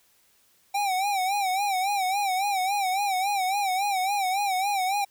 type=tone with vibrato; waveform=square; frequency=778 Hz; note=G5; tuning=13 cents flat; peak=-24 dBFS; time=0.74-5.05 s; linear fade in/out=10 ms; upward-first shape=sine; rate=3.6 Hz; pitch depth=100 cents each way; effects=white hiss -63 dBFS RMS until 5.1 s